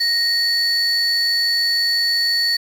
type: tone pair together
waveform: triangle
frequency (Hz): 1869 / 4453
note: A#6 / C#8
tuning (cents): +4 / +7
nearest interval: octave + minor third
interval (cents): 1503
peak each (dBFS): -19 / -14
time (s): 0-2.57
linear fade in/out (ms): 10
effects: tanh soft clip ceiling -11 dBFS + 7-bit